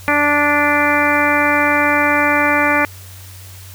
harmonic tone with a mistuned harmonic, 292.3 Hz, D4, 8 cents flat, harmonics 1 / 2 / 3 / 4 / 5 / 6 / 7 / 8, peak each -20 / -20 / -20 / -20 / -20 / -20 / -20 / -20 dBFS, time 0.08-2.85 s, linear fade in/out 0 ms, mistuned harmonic 8, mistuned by +20 cents, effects added 93 Hz sine -35 dBFS peak until 3.74 s + white hiss -40 dBFS RMS until 3.74 s

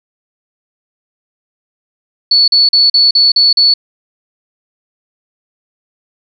sine tone bursts, 4435 Hz, C#8, in tune, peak -5 dBFS, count 7, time 2.31-3.74 s, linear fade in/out 5 ms, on 170 ms, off 40 ms, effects none

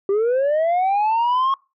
sine linear sweep, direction up, 385 to 1094 Hz, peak -13 dBFS, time 0.09-1.54 s, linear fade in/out 2 ms, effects noise-tail reverb RT60 0.3 s tail -26 dB re dry + tanh soft clip ceiling -15 dBFS

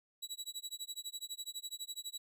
25% pulse tone with tremolo, 3909 Hz, B7, 19 cents flat, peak -35 dBFS, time 0.22-2.18 s, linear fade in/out 10 ms, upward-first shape sine, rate 12 Hz, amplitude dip 100%, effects none

